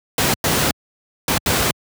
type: noise bursts at uneven times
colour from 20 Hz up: pink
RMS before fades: -17 dBFS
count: 4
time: 0.18-0.34 / 0.44-0.71 / 1.28-1.38 / 1.46-1.71 s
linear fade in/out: 2 ms
effects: high-pass 80 Hz 12 dB/octave